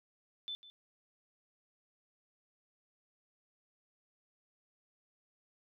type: tone with echo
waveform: sine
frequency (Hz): 3520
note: A7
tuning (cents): 0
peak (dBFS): -38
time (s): 0.48-0.55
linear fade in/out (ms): 0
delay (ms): 150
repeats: 1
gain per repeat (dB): -15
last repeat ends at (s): 0.7
effects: none